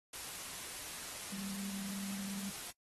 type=tone in noise; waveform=sine; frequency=196.7 Hz; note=G3; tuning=6 cents sharp; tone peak=-41 dBFS; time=1.32-2.5 s; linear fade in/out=5 ms; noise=white; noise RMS=-45 dBFS; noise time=0.13-2.71 s; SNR=+1 dB; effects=noise-tail reverb RT60 0.1 s tail -21 dB re dry + AAC 32 kbps